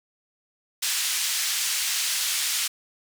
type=band-pass noise; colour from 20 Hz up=white; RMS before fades=-26 dBFS; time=0.82-2.68 s; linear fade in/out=10 ms; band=2000 to 8600 Hz; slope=12 dB/octave; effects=none